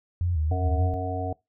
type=tone with vibrato; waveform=sine; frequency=82.41 Hz; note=E2; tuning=in tune; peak=-22 dBFS; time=0.21-0.94 s; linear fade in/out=0 ms; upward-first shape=square; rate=3.4 Hz; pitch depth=110 cents each way
type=harmonic tone; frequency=92 Hz; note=F#2; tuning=9 cents flat; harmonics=1 / 3 / 5 / 7 / 8; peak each=-30 / -35 / -35 / -35 / -32 dBFS; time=0.51-1.33 s; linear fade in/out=5 ms
effects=noise-tail reverb RT60 0.2 s tail -23 dB re dry